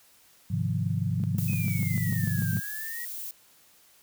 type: chord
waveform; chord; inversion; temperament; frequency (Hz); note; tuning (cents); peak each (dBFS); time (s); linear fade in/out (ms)
sine; F minor seventh; first; equal; 103.83 / 130.81 / 155.56 / 174.61; Ab2 / C3 / Eb3 / F3; 0 / 0 / 0 / 0; -29 / -31 / -32 / -31; 0.5-2.6; 10
type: tone bursts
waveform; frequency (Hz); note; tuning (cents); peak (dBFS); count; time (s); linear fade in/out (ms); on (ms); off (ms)
sine; 201.5; G3; +48; -30; 10; 1.2-2.57; 0; 38; 110
type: noise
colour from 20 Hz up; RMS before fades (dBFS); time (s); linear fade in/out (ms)
violet; -37; 1.38-3.31; 2
type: exponential two-way sweep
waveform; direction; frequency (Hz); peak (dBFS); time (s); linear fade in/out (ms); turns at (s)
sine; down then up; 2555 to 1562 to 1920; -37; 1.48-3.05; 2; 2.51
effects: white hiss -59 dBFS RMS until 4.02 s